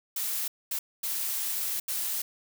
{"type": "noise bursts at uneven times", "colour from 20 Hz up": "blue", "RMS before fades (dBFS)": -31, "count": 4, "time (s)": [[0.16, 0.48], [0.71, 0.79], [1.03, 1.8], [1.88, 2.22]], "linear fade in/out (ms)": 5, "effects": []}